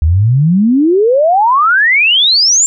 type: exponential sweep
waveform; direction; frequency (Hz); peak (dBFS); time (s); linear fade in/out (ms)
sine; up; 73.42 to 7480; -6; 0.02-2.66; 0
effects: none